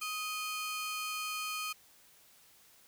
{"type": "ring-modulated tone", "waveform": "sawtooth", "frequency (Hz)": 1864.7, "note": "A#6", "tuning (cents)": 0, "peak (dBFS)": -29, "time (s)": [0.01, 1.73], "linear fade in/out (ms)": 10, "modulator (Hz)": 609, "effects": ["white hiss -62 dBFS RMS until 2.87 s"]}